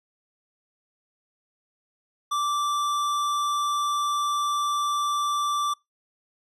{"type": "tone with tanh clipping", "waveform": "sine", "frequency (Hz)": 1170, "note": "D6", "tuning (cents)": -7, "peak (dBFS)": -25, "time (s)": [2.31, 5.74], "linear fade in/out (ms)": 10, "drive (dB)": 16, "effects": ["noise-tail reverb RT60 0.2 s tail -25 dB re dry", "resampled to 32000 Hz"]}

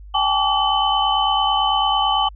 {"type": "tone cluster", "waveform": "sine", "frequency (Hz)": [788, 857, 1150, 3037], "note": ["G5", "A5", "D6", "F#7"], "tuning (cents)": [9, -46, -37, 44], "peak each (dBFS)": -21, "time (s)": [0.14, 2.29], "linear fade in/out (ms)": 10, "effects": ["added 50 Hz sine -36 dBFS peak until 2.35 s"]}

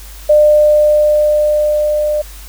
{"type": "tone with level ramp", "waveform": "sine", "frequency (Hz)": 600, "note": "D5", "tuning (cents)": 37, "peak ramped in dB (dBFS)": [-4, -12], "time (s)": [0.29, 2.22], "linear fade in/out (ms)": 10, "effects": ["added 50 Hz sine -31 dBFS peak until 2.48 s", "white hiss -37 dBFS RMS until 2.48 s"]}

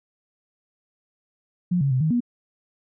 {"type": "tone with pitch steps", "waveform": "sine", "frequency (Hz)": [177.7, 138.5, 128.9, 157.3, 241.1], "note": ["F3", "C#3", "C3", "D#3", "B3"], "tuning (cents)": [30, -1, -26, 19, -41], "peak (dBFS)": -18, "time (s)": [1.71, 2.205], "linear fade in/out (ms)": 10, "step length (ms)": 99, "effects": []}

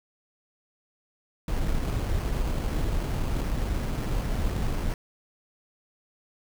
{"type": "noise with sample-and-hold", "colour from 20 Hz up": "brown", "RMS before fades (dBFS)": -27, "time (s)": [1.48, 4.94], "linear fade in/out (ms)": 2, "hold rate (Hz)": 3675, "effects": []}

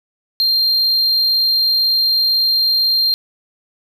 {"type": "tone", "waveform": "triangle", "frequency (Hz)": 4186, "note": "C8", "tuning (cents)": 0, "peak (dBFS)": -11, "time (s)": [0.4, 3.14], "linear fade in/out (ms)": 0, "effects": []}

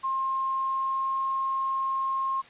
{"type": "tone with pitch glide", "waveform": "sine", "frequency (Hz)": [1064, 1070.2], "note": ["C6", "C6"], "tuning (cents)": [29, 39], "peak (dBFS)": -25, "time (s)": [0.03, 2.42], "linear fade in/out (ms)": 20, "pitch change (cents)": 10, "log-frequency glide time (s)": [0.49, 1.24], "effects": ["white hiss -51 dBFS RMS until 2.49 s", "resampled to 8000 Hz"]}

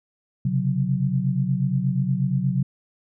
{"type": "tone cluster", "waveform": "sine", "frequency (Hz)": [130.6, 139, 184.1], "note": ["C3", "C#3", "F#3"], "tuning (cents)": [-3, 5, -8], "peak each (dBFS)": [-24, -24, -24], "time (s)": [0.45, 2.63], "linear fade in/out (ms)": 5, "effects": []}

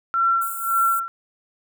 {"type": "tone with tremolo", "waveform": "sine", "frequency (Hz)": 1357, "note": "E6", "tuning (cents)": 50, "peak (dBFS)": -15, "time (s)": [0.14, 1.08], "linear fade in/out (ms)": 0, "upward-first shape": "sine", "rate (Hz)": 1.8, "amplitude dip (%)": 85}
{"type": "high-pass noise", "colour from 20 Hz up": "white", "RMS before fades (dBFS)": -32, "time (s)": [0.41, 1], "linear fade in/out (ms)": 10, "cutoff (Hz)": 7400, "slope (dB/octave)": 96}
{"effects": []}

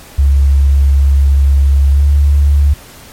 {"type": "tone with pitch glide", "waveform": "sine", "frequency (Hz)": [69.3, 71.62], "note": ["C#2", "D2"], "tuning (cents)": [0, -43], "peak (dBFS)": -5, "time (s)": [0.18, 2.74], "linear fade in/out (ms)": 10, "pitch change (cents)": 57, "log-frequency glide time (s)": [1.91, 2.04], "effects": ["pink hiss -36 dBFS RMS until 3.12 s", "MP3 64 kbps"]}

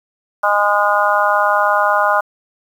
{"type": "harmonic tone", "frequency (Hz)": 205.4, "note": "G#3", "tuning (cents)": -19, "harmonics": [3, 4, 5, 6, 7], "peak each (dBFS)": [-18, -18, -18, -18, -18], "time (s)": [0.43, 2.21], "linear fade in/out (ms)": 10, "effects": ["7-bit"]}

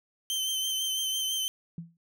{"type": "tone with vibrato", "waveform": "sawtooth", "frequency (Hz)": 3100, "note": "G7", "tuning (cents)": -20, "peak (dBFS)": -25, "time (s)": [0.3, 1.48], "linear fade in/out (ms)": 0, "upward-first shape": "sine", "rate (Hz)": 6, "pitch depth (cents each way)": 26}
{"type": "tone with exponential decay", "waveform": "sine", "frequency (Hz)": 167.6, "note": "E3", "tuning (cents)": 29, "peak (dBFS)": -32, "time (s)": [1.78, 1.97], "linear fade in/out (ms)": 2, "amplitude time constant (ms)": 41}
{"effects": []}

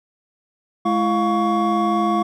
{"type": "tone cluster", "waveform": "triangle", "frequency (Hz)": [211.8, 335.1, 707, 1119], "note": ["G#3", "E4", "F5", "C#6"], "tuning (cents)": [34, 29, 21, 16], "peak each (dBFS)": -20, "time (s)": [0.85, 2.23], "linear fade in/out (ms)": 10, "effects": []}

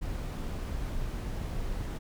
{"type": "noise", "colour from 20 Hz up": "brown", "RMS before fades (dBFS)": -34, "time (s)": [0.01, 1.99], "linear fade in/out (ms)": 20, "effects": []}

